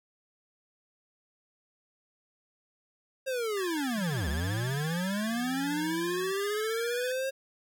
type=linear two-way sweep; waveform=square; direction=down then up; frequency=541 to 67.3 to 541 Hz; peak=-30 dBFS; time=3.26-7.31 s; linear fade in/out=20 ms; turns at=4.29 s
type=tone with vibrato; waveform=sawtooth; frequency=1675 Hz; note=G#6; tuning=14 cents sharp; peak=-35 dBFS; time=3.57-7.12 s; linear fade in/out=2 ms; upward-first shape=sine; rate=15 Hz; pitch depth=92 cents each way
type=tone with tremolo; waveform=triangle; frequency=174.61 Hz; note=F3; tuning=in tune; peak=-36 dBFS; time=3.96-6.32 s; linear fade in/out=5 ms; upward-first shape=sine; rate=0.67 Hz; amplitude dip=100%
effects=none